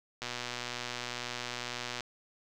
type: click train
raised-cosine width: 0.2 ms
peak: -19 dBFS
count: 219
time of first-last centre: 0.22-2.007 s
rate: 122 Hz
effects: none